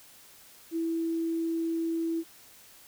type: tone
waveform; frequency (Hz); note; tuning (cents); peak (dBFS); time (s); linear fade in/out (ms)
sine; 329.6; E4; 0; -27; 0.71-2.24; 50
effects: white hiss -54 dBFS RMS until 2.87 s